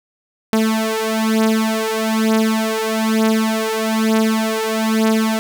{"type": "beating tone pair", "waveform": "sawtooth", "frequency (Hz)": [220, 221.1], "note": ["A3", "A3"], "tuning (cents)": [0, 9], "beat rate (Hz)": 1.1, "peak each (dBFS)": -14, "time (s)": [0.53, 5.39], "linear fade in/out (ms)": 0, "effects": []}